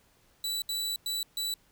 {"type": "tone bursts at uneven times", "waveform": "sawtooth", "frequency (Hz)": 3951, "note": "B7", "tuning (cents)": 0, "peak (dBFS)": -27, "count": 4, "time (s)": [[0.44, 0.62], [0.69, 0.96], [1.06, 1.23], [1.37, 1.54]], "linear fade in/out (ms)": 2, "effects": ["pink hiss -65 dBFS RMS until 1.71 s"]}